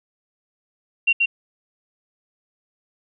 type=tone with echo; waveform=sine; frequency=2754 Hz; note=F7; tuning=25 cents flat; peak=-13 dBFS; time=1.07-1.13 s; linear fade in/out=10 ms; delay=130 ms; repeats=1; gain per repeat=-2 dB; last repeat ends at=1.26 s; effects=none

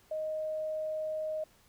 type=tone; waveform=sine; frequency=623 Hz; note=D#5; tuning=2 cents sharp; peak=-32 dBFS; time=0.11-1.44 s; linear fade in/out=5 ms; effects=pink hiss -64 dBFS RMS until 1.68 s

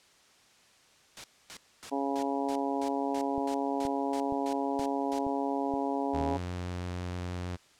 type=noise bursts; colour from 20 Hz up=white; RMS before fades=-42 dBFS; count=13; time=1.17-5.187 s; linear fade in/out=0 ms; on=69 ms; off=260 ms
type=harmonic tone; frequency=138.59 Hz; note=C#3; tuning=in tune; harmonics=2 / 3 / 4 / 5 / 6 / 7; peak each=-32 / -36 / -38 / -36 / -36 / -39 dBFS; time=1.91-6.38 s; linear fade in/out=20 ms
type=click train; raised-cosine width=3 ms; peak=-29 dBFS; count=7; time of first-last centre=3.38-6.21 s; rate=2.12 Hz
type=tone with pitch glide; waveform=sawtooth; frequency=78.7 to 89.36 Hz; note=D#2 to F2; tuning=+20 to +40 cents; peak=-30 dBFS; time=6.13-7.57 s; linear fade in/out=20 ms; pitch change=+220 cents; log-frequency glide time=6.26-6.37 s
effects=white hiss -61 dBFS RMS until 7.79 s + low-pass 7000 Hz 12 dB/octave

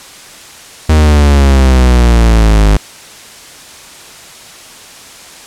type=exponential sweep; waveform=45% pulse; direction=down; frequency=78.8 to 50.2 Hz; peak=-4 dBFS; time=0.89-2.77 s; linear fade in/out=5 ms; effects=white hiss -33 dBFS RMS until 5.46 s + low-pass 9000 Hz 12 dB/octave

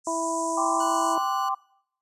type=band-pass noise; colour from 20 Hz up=pink; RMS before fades=-38 dBFS; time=0.04-1.17 s; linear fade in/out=50 ms; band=6400 to 8400 Hz; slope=48 dB/octave
type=harmonic tone; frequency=329.6 Hz; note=E4; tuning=in tune; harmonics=1 / 2 / 3; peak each=-31 / -29 / -28 dBFS; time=0.07-1.18 s; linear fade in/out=2 ms
type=chord; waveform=sine; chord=G suspended fourth; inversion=none; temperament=equal with one note detuned; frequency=784 / 1035.7 / 1174.7 Hz; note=G5 / C6 / D6; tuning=0 / -18 / 0 cents; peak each=-28 dBFS; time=0.57-1.55 s; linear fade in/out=10 ms
type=tone; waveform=15% pulse; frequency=1474 Hz; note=F#6; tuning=7 cents flat; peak=-31 dBFS; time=0.8-1.49 s; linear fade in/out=5 ms
effects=noise-tail reverb RT60 0.7 s tail -23 dB re dry + resampled to 32000 Hz

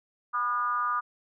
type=tone with frequency modulation; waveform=sine; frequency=1215 Hz; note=D#6; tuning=42 cents flat; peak=-25 dBFS; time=0.33-1.01 s; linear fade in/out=20 ms; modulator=226 Hz; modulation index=0.73; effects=none

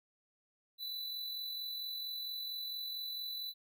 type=tone with amplitude modulation; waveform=square; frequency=3981 Hz; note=B7; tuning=13 cents sharp; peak=-38 dBFS; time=0.78-3.54 s; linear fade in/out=50 ms; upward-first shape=sine; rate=44.4 Hz; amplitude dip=35%; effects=none

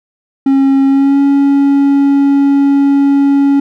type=tone with pitch glide; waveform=triangle; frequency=271.7 to 279.3 Hz; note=C#4 to C#4; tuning=-35 to +13 cents; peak=-4 dBFS; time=0.46-3.6 s; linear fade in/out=5 ms; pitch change=+48 cents; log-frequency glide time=0.87-1.2 s; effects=none

